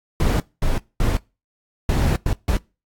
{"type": "noise bursts at uneven times", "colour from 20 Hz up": "brown", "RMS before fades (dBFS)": -18, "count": 6, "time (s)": [[0.2, 0.4], [0.62, 0.78], [1, 1.17], [1.89, 2.16], [2.26, 2.33], [2.48, 2.57]], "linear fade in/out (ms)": 2, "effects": ["noise-tail reverb RT60 0.3 s tail -24 dB re dry", "AAC 64 kbps"]}